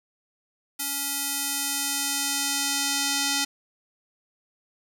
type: tone with band-pass filter sweep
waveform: square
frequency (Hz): 280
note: C#4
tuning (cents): +18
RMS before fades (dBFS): -27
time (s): 0.79-3.45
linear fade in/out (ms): 10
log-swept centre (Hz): 12000 to 5700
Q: 0.93
effects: none